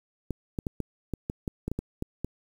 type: clicks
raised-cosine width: 3 ms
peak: -17 dBFS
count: 12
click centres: 0.307 / 0.588 / 0.668 / 0.803 / 1.137 / 1.299 / 1.478 / 1.68 / 1.716 / 1.79 / 2.024 / 2.246 s
effects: 8-bit